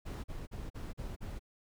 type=noise bursts; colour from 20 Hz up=brown; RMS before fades=-41 dBFS; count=6; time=0.05-1.395 s; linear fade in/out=20 ms; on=190 ms; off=41 ms; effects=none